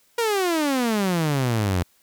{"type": "exponential sweep", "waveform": "sawtooth", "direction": "down", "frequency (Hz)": [480, 84.9], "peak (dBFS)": -16, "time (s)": [0.18, 1.83], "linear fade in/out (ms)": 5, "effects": ["white hiss -61 dBFS RMS until 2.02 s"]}